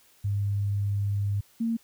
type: tone pair in turn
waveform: sine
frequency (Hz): 101 / 228.8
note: G#2 / A#3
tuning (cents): -48 / -32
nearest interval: octave + major second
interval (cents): 1416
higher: second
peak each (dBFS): -24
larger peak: neither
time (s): 0.24-1.41 / 1.6-1.77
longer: first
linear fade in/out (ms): 10
effects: white hiss -60 dBFS RMS until 1.83 s